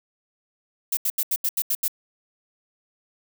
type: noise bursts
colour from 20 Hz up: violet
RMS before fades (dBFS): -23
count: 8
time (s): 0.92-1.881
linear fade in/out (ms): 5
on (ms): 51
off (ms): 79
effects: none